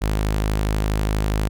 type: tone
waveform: sawtooth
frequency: 52.3 Hz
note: G#1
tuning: 13 cents sharp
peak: -15 dBFS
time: 0.01-1.49 s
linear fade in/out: 20 ms
effects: none